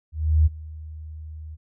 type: tone with ADSR envelope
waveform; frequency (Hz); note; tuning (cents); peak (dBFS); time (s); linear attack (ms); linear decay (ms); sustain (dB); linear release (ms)
sine; 77.8; D#2; 0; -12; 0.12-1.57; 340; 23; -22; 33
effects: none